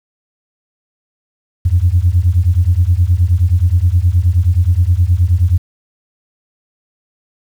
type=beating tone pair; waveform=sine; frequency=83.6 / 93.1 Hz; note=E2 / F#2; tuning=+25 / +11 cents; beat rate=9.5 Hz; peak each=-11 dBFS; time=1.65-5.58 s; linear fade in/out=10 ms; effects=tanh soft clip ceiling -1 dBFS + 7-bit